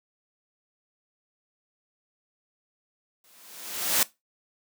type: noise with exponential growth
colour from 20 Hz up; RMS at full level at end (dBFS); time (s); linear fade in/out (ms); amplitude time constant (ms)
white; -20; 3.24-4.03; 2; 170
effects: noise-tail reverb RT60 0.2 s tail -19 dB re dry + high-pass 200 Hz 12 dB/octave